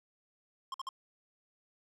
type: tone bursts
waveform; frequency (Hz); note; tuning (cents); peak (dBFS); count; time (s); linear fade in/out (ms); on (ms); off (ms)
square; 1066; C6; +32; -37; 3; 0.72-0.89; 2; 22; 52
effects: low-pass 7000 Hz 12 dB/octave